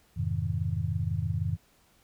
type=chord; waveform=sine; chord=F minor seventh; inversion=none; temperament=just; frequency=87.31 / 104.77 / 130.96 / 157.15 Hz; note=F2 / Ab2 / C3 / Eb3; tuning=0 / +16 / +2 / +18 cents; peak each=-32 / -31 / -35 / -33 dBFS; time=0.16-1.57 s; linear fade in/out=20 ms; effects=pink hiss -64 dBFS RMS until 2.03 s